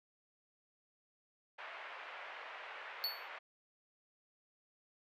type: band-pass noise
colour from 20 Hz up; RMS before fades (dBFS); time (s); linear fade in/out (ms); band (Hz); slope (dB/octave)
white; -49; 1.58-3.39; 10; 550 to 2400; 24
type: tone with exponential decay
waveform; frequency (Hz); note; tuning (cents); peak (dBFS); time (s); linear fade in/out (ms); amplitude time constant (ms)
square; 4435; C#8; 0; -32; 3.04-3.28; 0; 51
effects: none